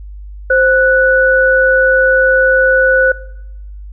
sine tone pair together, 523.3 / 1480.1 Hz, C5 / F#6, 0 / 0 cents, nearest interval octave + tritone, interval 1800 cents, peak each -10 dBFS, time 0.5-3.12 s, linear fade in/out 5 ms, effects noise-tail reverb RT60 0.9 s tail -21 dB re dry + added 50 Hz sine -27 dBFS peak until 3.92 s

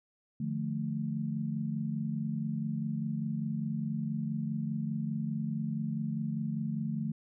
sine chord, D minor, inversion none, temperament equal with one note detuned, 149.83 / 174.61 / 220 Hz, D3 / F3 / A3, +35 / 0 / 0 cents, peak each -35 / -38 / -34 dBFS, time 0.4-7.12 s, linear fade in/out 5 ms, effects none

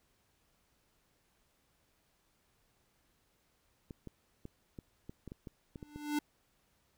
clicks, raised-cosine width 3 ms, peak -32 dBFS, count 11, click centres 3.908 / 4.073 / 4.454 / 4.788 / 5.095 / 5.277 / 5.319 / 5.472 / 5.758 / 5.828 / 5.96 s
square tone with exponential growth, 296 Hz, D4, 14 cents sharp, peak -29 dBFS, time 5.77-6.19 s, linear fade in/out 5 ms, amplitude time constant 90 ms
effects pink hiss -74 dBFS RMS until 6.97 s

